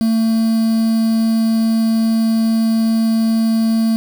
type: tone with quantisation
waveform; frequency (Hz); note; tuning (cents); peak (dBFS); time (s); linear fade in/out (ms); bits
triangle; 224.4; A3; +34; -10; 0.01-3.96; 0; 5
effects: none